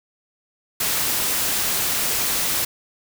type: noise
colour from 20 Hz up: white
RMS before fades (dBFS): -22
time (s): 0.8-2.65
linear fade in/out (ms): 5
effects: none